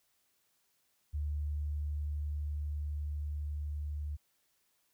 sine tone with level ramp, 74 Hz, D2, 14 cents sharp, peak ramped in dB -32 to -35 dBFS, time 1.13-4.17 s, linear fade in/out 20 ms, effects white hiss -75 dBFS RMS until 4.93 s

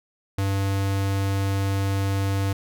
square tone, 98 Hz, G2, in tune, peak -22 dBFS, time 0.38-2.53 s, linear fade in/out 5 ms, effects none

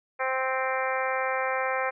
harmonic tone, 261.6 Hz, C4, in tune, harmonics 2 / 3 / 4 / 5 / 6 / 7 / 8 / 9, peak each -30 / -32 / -33 / -34 / -35 / -35 / -36 / -37 dBFS, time 0.19-1.91 s, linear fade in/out 20 ms, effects none

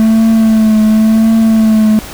triangle tone with vibrato, 220 Hz, A3, in tune, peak -3 dBFS, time 0-1.99 s, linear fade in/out 0 ms, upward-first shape triangle, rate 0.92 Hz, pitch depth 37 cents each way, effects pink hiss -28 dBFS RMS until 2.13 s

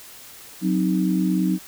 sine chord, C diminished, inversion second, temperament equal, 185 / 261.6 / 311.1 Hz, Gb3 / C4 / Eb4, 0 / 0 / 0 cents, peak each -20 / -26 / -23 dBFS, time 0.61-1.59 s, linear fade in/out 50 ms, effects white hiss -43 dBFS RMS until 1.67 s

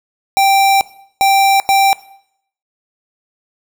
square tone bursts at uneven times, 784 Hz, G5, in tune, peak -9 dBFS, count 3, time 0.37-0.81 / 1.21-1.6 / 1.69-1.93 s, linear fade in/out 0 ms, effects noise-tail reverb RT60 0.7 s tail -19 dB re dry

